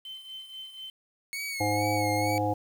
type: tone with tremolo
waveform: sine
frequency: 3080 Hz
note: G7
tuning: 31 cents flat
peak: -37 dBFS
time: 0.05-0.9 s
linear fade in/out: 2 ms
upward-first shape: sine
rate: 4.1 Hz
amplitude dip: 60%
type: tone with vibrato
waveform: sawtooth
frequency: 2199 Hz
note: C#7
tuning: 14 cents flat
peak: -29 dBFS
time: 1.33-2.38 s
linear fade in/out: 0 ms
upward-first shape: sine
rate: 2.2 Hz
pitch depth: 58 cents each way
type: harmonic tone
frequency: 103.83 Hz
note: G#2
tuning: in tune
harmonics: 1 / 3 / 5 / 7 / 8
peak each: -31 / -31 / -31 / -31 / -31 dBFS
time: 1.6-2.54 s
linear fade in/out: 10 ms
effects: 9-bit